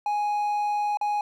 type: tone with dropouts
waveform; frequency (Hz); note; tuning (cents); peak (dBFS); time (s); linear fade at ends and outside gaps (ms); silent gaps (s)
triangle; 830.6; G#5; 0; -21; 0.06-1.21; 2; 0.972-1.012
effects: none